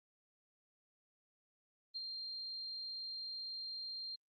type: tone with ADSR envelope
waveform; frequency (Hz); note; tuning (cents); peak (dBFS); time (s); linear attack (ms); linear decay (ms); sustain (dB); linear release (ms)
sine; 4186; C8; 0; -39; 1.94-4.16; 22; 32; -3; 10
effects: Opus 32 kbps